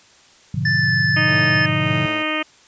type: chord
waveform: sine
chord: G# diminished seventh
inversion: none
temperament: equal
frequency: 103.83 / 123.47 / 146.83 / 174.61 Hz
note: G#2 / B2 / D3 / F3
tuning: 0 / 0 / 0 / 0 cents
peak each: -26 / -24 / -23 / -26 dBFS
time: 0.54-2.06 s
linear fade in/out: 5 ms
type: tone with pitch glide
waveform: square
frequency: 1760 to 1746.8 Hz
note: A6 to A6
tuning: 0 to -13 cents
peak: -17 dBFS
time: 0.65-1.66 s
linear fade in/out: 5 ms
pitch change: -13 cents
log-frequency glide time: 0.77-0.88 s
type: harmonic tone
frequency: 309.2 Hz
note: D#4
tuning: 11 cents flat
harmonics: 1 / 2 / 3 / 4 / 5 / 6 / 7 / 8 / 9 / 10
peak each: -26 / -28 / -35 / -27 / -35 / -28 / -28 / -27 / -31 / -30 dBFS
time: 1.16-2.43 s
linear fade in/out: 10 ms
type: tone with tremolo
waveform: 10% pulse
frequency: 109.4 Hz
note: A2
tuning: 9 cents flat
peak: -21 dBFS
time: 1.27-2.23 s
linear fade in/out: 5 ms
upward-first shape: sine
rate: 1.7 Hz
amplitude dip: 65%
effects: white hiss -50 dBFS RMS until 2.67 s + resampled to 16000 Hz